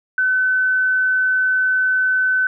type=tone; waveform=sine; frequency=1515 Hz; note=F#6; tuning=40 cents sharp; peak=-14 dBFS; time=0.18-2.47 s; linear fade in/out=2 ms; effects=none